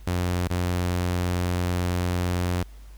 sawtooth tone with dropouts, 89 Hz, F2, 33 cents sharp, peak -19 dBFS, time 0.07-2.63 s, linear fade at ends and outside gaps 5 ms, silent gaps 0.476-0.501 s, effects added 50 Hz sine -41 dBFS peak until 2.97 s + pink hiss -57 dBFS RMS until 2.97 s

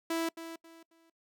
sawtooth tone with echo, 329.6 Hz, E4, in tune, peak -26 dBFS, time 0.1-0.29 s, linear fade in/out 5 ms, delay 270 ms, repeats 3, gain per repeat -11 dB, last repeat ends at 1.1 s, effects noise-tail reverb RT60 0.1 s tail -23 dB re dry

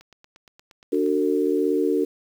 click train, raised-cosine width 0.2 ms, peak -31 dBFS, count 10, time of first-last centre 0.01-1.063 s, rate 8.55 Hz
sine chord, D major, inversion none, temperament equal with one note detuned, 293.7 / 370 / 451.6 Hz, D4 / F#4 / A4, 0 / 0 / +45 cents, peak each -23 dBFS, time 0.92-2.05 s, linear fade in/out 10 ms
effects 8-bit

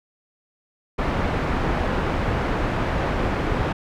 pink low-pass noise, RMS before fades -23 dBFS, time 0.98-3.73 s, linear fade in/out 10 ms, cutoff 1700 Hz, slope 12 dB/octave, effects none

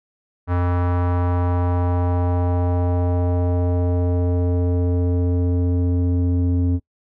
square tone with low-pass filter sweep, 88.5 Hz, F2, 23 cents sharp, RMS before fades -19 dBFS, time 0.47-6.8 s, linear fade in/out 50 ms, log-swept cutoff 1300 to 290 Hz, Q 1.8, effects noise-tail reverb RT60 0.1 s tail -23 dB re dry

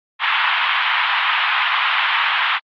pink band-pass noise, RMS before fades -18 dBFS, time 0.19-2.6 s, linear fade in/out 50 ms, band 900 to 3400 Hz, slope 48 dB/octave, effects AAC 64 kbps

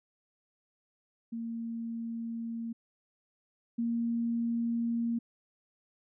sine tone pair in turn, 230 / 233.1 Hz, A#3 / A#3, -23 / 0 cents, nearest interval unison, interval 23 cents, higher second, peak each -34 / -28 dBFS, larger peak second, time 1.32-2.73 / 3.78-5.19 s, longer neither, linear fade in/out 10 ms, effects none

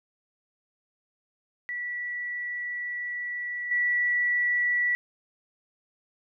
sine tone with level steps, 1951 Hz, B6, 22 cents flat, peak -30 / -22 dBFS, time 1.69-4.95 s, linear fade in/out 0 ms, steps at 3.71 s, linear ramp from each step 5 ms, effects none

